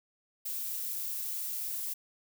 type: noise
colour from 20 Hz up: violet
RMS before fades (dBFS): -36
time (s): 0.45-1.94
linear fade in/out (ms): 10
effects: none